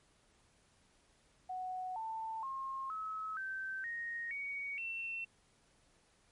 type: tone with pitch steps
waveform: sine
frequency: 740 / 890.2 / 1071 / 1288.4 / 1550 / 1864.7 / 2243 / 2699 Hz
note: F#5 / A5 / C6 / E6 / G6 / A#6 / C#7 / E7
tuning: 0 / +20 / +40 / -40 / -20 / 0 / +20 / +40 cents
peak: -38 dBFS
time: 1.49-5.25 s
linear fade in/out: 10 ms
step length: 470 ms
effects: pink hiss -70 dBFS RMS until 6.31 s + MP3 48 kbps